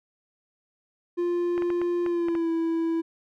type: tone with pitch glide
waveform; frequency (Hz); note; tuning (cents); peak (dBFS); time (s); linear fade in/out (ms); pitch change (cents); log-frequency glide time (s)
triangle; 349.2 to 329.6; F4 to E4; 0 to 0; -21; 1.17-3.02; 20; -100; 2.05-2.5
type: clicks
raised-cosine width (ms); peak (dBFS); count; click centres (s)
0.5; -21; 7; 1.579 / 1.622 / 1.703 / 1.816 / 2.063 / 2.285 / 2.352
effects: none